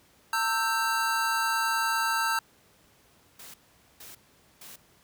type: chord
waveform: square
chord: E diminished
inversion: second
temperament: equal with one note detuned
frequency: 909.5 / 1318.5 / 1568 Hz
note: Bb5 / E6 / G6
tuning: -43 / 0 / 0 cents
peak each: -30 dBFS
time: 0.33-2.39 s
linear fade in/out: 2 ms
type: noise bursts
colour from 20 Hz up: white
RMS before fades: -46 dBFS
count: 3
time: 3.39-4.76 s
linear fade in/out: 5 ms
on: 150 ms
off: 460 ms
effects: pink hiss -61 dBFS RMS until 5.03 s + high-pass 60 Hz 12 dB/octave